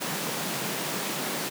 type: high-pass noise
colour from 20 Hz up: pink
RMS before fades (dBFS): -31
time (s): 0-1.5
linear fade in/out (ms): 20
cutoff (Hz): 140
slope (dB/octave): 48
effects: none